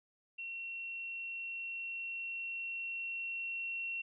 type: tone with level ramp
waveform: sine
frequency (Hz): 2725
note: F7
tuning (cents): -43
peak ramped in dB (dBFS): -40 to -36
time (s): 0.38-4.02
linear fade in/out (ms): 10
effects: none